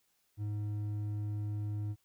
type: tone with hard clipping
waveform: sine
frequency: 104.5 Hz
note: G#2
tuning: 11 cents sharp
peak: -35 dBFS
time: 0.37-1.96 s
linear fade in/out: 50 ms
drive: 5 dB
effects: white hiss -75 dBFS RMS until 2.04 s